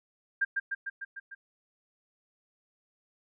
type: tone with echo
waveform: sine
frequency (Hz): 1596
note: G6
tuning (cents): +31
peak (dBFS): -23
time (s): 0.41-0.45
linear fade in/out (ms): 10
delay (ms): 150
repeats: 6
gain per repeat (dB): -3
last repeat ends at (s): 1.35
effects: none